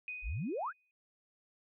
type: tone with exponential decay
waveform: sine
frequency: 2493 Hz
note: D#7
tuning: 3 cents sharp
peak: -37 dBFS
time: 0.08-0.91 s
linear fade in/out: 1 ms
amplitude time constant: 180 ms
type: exponential sweep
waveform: sine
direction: up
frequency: 37.74 to 1745 Hz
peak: -34 dBFS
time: 0.22-0.73 s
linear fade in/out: 50 ms
effects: none